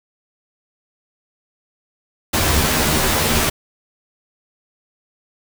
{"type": "noise with comb filter", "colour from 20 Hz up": "pink", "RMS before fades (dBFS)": -17, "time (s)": [2.33, 3.5], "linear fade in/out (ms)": 10, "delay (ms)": 13, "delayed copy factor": 0.85, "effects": []}